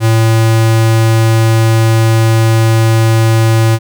square tone, 112.5 Hz, A2, 39 cents sharp, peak -7 dBFS, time 0-3.79 s, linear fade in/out 50 ms, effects none

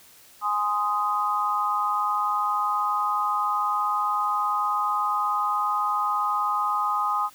sine chord, Ab major, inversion none, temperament just, 830.6 / 1038.3 / 1245.9 Hz, Ab5 / C6 / Eb6, 0 / -14 / +2 cents, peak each -28 / -28 / -24 dBFS, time 0.41-7.3 s, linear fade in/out 50 ms, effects white hiss -52 dBFS RMS until 7.34 s

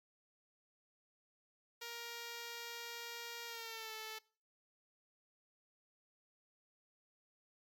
5% pulse tone with pitch glide, 469.4 to 438 Hz, A#4 to A4, +12 to -8 cents, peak -33 dBFS, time 1.81-4.19 s, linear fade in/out 10 ms, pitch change -120 cents, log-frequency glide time 3.46-3.93 s, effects noise-tail reverb RT60 0.4 s tail -22 dB re dry + MP3 96 kbps

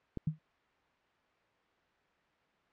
click, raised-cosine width 3 ms, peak -24 dBFS, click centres 0.173 s
sine tone with exponential decay, 155.9 Hz, D#3, 4 cents sharp, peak -25 dBFS, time 0.27-0.39 s, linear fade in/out 5 ms, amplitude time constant 24 ms
effects white hiss -70 dBFS RMS until 2.72 s + low-pass 2000 Hz 12 dB/octave

